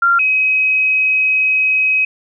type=tone pair in turn; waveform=sine; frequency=1384 / 2537 Hz; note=F6 / D#7; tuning=-16 / +33 cents; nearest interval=minor seventh; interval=1049 cents; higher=second; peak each=-9 / -11 dBFS; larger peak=first; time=0.02-0.19 / 0.19-2.05 s; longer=second; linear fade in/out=5 ms; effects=none